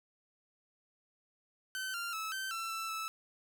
sawtooth tone with pitch steps, 1531 / 1389 / 1303 / 1547 / 1341 / 1329 / 1311 Hz, G6 / F6 / E6 / G6 / E6 / E6 / E6, -41 / -10 / -20 / -23 / +29 / +14 / -10 cents, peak -33 dBFS, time 1.75-3.08 s, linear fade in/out 0 ms, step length 190 ms, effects none

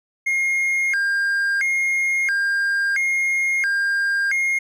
triangle tone with vibrato, 1852 Hz, A#6, 12 cents flat, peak -16 dBFS, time 0.26-4.59 s, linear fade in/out 10 ms, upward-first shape square, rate 0.74 Hz, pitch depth 250 cents each way, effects none

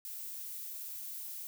violet noise, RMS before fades -43 dBFS, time 0.05-1.47 s, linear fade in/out 0 ms, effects none

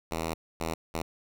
5% pulse tone bursts at uneven times, 81.4 Hz, E2, 21 cents flat, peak -19 dBFS, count 3, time 0.11-0.34 / 0.6-0.74 / 0.94-1.02 s, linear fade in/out 5 ms, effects none

